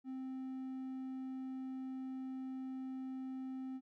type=tone; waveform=triangle; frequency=261.6 Hz; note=C4; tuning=in tune; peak=-39 dBFS; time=0.04-3.81 s; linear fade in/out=50 ms; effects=none